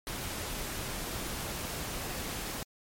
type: noise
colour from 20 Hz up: pink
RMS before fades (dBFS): -37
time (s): 0.07-2.63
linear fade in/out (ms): 0
effects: MP3 64 kbps